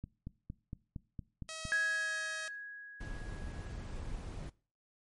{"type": "click train", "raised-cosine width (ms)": 5, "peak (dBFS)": -29, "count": 8, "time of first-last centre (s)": [0.04, 1.653], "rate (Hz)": 4.34}
{"type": "tone with pitch glide", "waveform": "5% pulse", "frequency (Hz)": [640, 634.5], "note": ["D#5", "D#5"], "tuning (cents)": [49, 34], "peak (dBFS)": -30, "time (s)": [1.49, 2.48], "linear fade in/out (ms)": 0, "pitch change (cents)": -15, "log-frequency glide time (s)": [1.79, 2.16]}
{"type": "tone with exponential decay", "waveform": "sine", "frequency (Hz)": 1661.2, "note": "G#6", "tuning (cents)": 0, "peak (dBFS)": -27, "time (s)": [1.72, 4.12], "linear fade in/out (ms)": 0, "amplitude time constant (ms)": 520}
{"type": "noise", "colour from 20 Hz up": "brown", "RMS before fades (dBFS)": -42, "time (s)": [3, 4.5], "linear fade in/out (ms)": 10}
{"effects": ["noise-tail reverb RT60 0.4 s tail -21 dB re dry", "MP3 48 kbps"]}